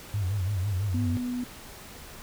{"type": "tone with vibrato", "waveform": "sine", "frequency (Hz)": 97, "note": "G2", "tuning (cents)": -18, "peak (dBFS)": -25, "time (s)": [0.14, 1.17], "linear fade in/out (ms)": 0, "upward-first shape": "sine", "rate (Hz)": 6, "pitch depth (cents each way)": 140}
{"type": "tone", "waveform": "sine", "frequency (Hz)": 246.9, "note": "B3", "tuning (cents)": 0, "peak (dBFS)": -28, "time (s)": [0.94, 1.44], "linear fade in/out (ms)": 5}
{"effects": ["pink hiss -45 dBFS RMS until 2.22 s"]}